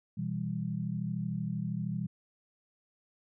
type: chord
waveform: sine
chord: E minor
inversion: second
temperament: just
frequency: 123.61 / 164.81 / 197.78 Hz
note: B2 / E3 / G3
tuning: +2 / 0 / +16 cents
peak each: -37 / -35 / -36 dBFS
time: 0.17-2.07 s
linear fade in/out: 10 ms
effects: none